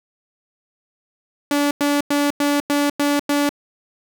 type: tone bursts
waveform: sawtooth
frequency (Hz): 288.3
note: D4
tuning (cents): -32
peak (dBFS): -12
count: 7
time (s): 1.51-3.492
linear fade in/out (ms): 2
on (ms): 200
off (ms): 97
effects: none